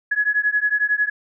sine beating tone pair, 1681 / 1692 Hz, G#6 / G#6, +20 / +32 cents, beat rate 11 Hz, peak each -20 dBFS, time 0.11-1.1 s, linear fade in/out 10 ms, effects none

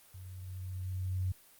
sine tone with level ramp, 92.5 Hz, F#2, in tune, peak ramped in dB -45 to -29 dBFS, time 0.14-1.32 s, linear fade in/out 5 ms, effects white hiss -60 dBFS RMS until 1.59 s + Opus 32 kbps

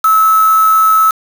sine tone with quantisation, 1302 Hz, E6, 22 cents flat, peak -6 dBFS, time 0.04-1.11 s, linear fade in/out 5 ms, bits 3, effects none

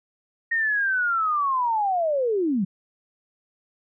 sine linear sweep, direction down, 1864.7 to 174.61 Hz, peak -20 dBFS, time 0.51-2.65 s, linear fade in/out 10 ms, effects none

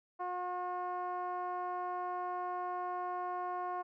10% pulse tone with low-pass filter, 360 Hz, F#4, 47 cents flat, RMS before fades -38 dBFS, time 0.19-3.83 s, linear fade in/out 20 ms, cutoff 910 Hz, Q 5.1, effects none

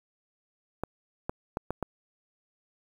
clicks, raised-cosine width 1 ms, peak -16 dBFS, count 5, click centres 0.836 / 1.295 / 1.571 / 1.706 / 1.827 s, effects 8-bit

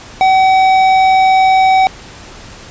triangle tone with tanh clipping, 759 Hz, F#5, 44 cents sharp, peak -8 dBFS, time 0.21-1.87 s, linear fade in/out 0 ms, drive 16 dB, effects pink hiss -34 dBFS RMS until 2.7 s + resampled to 16000 Hz

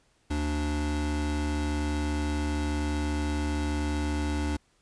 square tone pair together, 75 / 294 Hz, D2 / D4, +37 / +2 cents, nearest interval 2 octaves, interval 2365 cents, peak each -29 / -32 dBFS, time 0.3-4.57 s, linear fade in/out 10 ms, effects pink hiss -67 dBFS RMS until 4.81 s + resampled to 22050 Hz

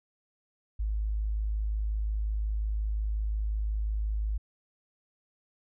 sine tone, 52.8 Hz, G#1, 29 cents sharp, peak -27 dBFS, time 0.79-4.38 s, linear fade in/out 10 ms, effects none

